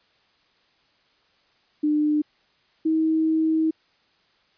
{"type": "tone pair in turn", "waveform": "sine", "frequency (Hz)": [300.4, 318.3], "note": ["D4", "D#4"], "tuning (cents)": [39, 39], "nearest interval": "minor second", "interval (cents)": 100, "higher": "second", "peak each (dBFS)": -18, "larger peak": "neither", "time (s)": [[1.83, 2.22], [2.85, 3.71]], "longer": "second", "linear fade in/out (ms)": 10, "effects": ["white hiss -63 dBFS RMS until 4.57 s", "resampled to 11025 Hz"]}